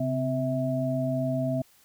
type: tone cluster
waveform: sine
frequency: 134.5 / 257.4 / 650 Hz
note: C3 / C4 / E5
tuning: +48 / -28 / -24 cents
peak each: -29 dBFS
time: 0-1.62 s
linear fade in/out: 5 ms
effects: white hiss -60 dBFS RMS until 1.84 s